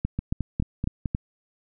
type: two click trains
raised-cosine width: 5 ms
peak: -14 / -12 dBFS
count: 5 / 5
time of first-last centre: 0.19-1.058 / 0.05-1.149 s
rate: 4.61 / 3.64 Hz
effects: none

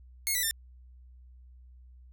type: tone with pitch steps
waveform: 5% pulse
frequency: 2162 / 1971.1 / 1797.1 Hz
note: C#7 / B6 / A6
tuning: -44 / -4 / +36 cents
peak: -17 dBFS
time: 0.27-0.51 s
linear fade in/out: 0 ms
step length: 80 ms
effects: added 62 Hz sine -50 dBFS peak until 2.12 s

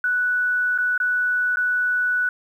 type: tone with dropouts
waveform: sine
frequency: 1480 Hz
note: F#6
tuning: in tune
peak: -18 dBFS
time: 0.04-2.29 s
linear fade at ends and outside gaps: 2 ms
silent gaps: 0.778-0.785 / 0.978-1.001 / 1.559-1.57 s
effects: 9-bit

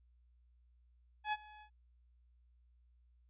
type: tone with ADSR envelope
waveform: sawtooth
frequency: 847 Hz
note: G#5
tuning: 34 cents sharp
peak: -28 dBFS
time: 1.24-1.7 s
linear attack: 85 ms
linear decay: 38 ms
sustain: -22 dB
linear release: 84 ms
effects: added 60 Hz sine -65 dBFS peak until 3.29 s + resampled to 8000 Hz

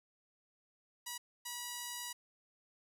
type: tone bursts at uneven times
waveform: 5% pulse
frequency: 969 Hz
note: B5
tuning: 33 cents flat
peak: -29 dBFS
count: 2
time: 1.06-1.18 / 1.45-2.13 s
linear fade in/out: 10 ms
effects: none

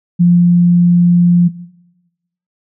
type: tone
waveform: sine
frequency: 174.61 Hz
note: F3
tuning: in tune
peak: -5 dBFS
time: 0.19-1.49 s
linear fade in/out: 20 ms
effects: noise-tail reverb RT60 1.0 s tail -19 dB re dry

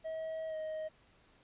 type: tone with pitch glide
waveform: triangle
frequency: 640 to 626.8 Hz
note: D#5 to D#5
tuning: +49 to +13 cents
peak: -35 dBFS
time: 0.04-0.89 s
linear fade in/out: 20 ms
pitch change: -36 cents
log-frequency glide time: 0.48-0.55 s
effects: pink hiss -66 dBFS RMS until 1.43 s + resampled to 8000 Hz

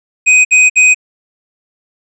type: tone bursts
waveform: square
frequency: 2505 Hz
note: D#7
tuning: 11 cents sharp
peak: -5 dBFS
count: 3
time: 0.26-0.946 s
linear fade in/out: 20 ms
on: 190 ms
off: 58 ms
effects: resampled to 22050 Hz

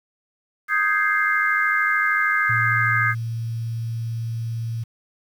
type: chord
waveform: sine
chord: Ab major seventh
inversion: second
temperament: equal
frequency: 1244.5 / 1568 / 1661.2 / 2093 Hz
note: Eb6 / G6 / Ab6 / C7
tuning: 0 / 0 / 0 / 0 cents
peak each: -23 dBFS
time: 0.68-3.15 s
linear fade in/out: 50 ms
type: tone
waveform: sine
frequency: 114.7 Hz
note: A#2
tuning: 28 cents flat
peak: -24 dBFS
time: 2.49-4.84 s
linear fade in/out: 10 ms
effects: 8-bit

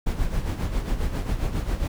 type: noise with tremolo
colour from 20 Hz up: brown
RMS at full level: -23 dBFS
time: 0.06-1.88 s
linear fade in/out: 10 ms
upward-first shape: sine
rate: 7.4 Hz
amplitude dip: 60%
effects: none

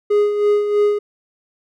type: tone with tremolo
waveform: triangle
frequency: 414.2 Hz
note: G#4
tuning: 5 cents flat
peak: -9 dBFS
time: 0.1-0.99 s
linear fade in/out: 10 ms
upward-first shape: sine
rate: 3.1 Hz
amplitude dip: 55%
effects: none

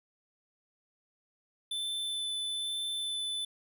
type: tone with vibrato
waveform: square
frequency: 3520 Hz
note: A7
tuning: in tune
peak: -33 dBFS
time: 1.71-3.45 s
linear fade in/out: 5 ms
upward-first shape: sine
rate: 1.1 Hz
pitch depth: 8 cents each way
effects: none

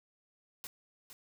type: noise with echo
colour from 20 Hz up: white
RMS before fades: -44 dBFS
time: 0.64-0.67 s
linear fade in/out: 0 ms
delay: 460 ms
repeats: 1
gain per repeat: -8 dB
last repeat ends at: 1.13 s
effects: none

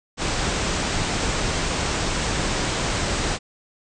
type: low-pass noise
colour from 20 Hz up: pink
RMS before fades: -24 dBFS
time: 0.17-3.39 s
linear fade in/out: 50 ms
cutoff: 8500 Hz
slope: 96 dB/octave
effects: none

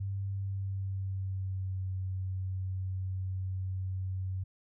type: tone with pitch glide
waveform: sine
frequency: 98 to 93.95 Hz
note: G2 to F#2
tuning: 0 to +27 cents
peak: -32 dBFS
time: 0-4.44 s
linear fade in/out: 10 ms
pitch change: -73 cents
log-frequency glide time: 0.31-1.88 s
effects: none

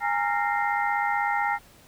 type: tone cluster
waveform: sine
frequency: 820 / 916 / 1379 / 1851 / 2096 Hz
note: G#5 / A#5 / F6 / A#6 / C7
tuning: -22 / -31 / -22 / -13 / +2 cents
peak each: -26 / -29 / -30 / -31 / -33 dBFS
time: 0-1.59 s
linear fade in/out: 50 ms
effects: pink hiss -54 dBFS RMS until 1.87 s

